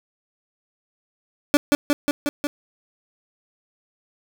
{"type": "tone with echo", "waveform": "30% pulse", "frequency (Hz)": 290, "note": "D4", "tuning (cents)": -22, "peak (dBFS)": -9, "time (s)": [1.54, 1.57], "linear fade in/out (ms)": 0, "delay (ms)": 180, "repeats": 5, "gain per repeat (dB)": -2, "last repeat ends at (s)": 2.47, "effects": []}